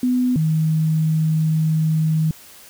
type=tone pair in turn; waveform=sine; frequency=250.5 / 157.81 Hz; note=B3 / D#3; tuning=+25 / +25 cents; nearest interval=minor sixth; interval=800 cents; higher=first; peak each=-15 dBFS; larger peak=neither; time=0.03-0.36 / 0.36-2.31 s; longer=second; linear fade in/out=2 ms; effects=white hiss -44 dBFS RMS until 2.69 s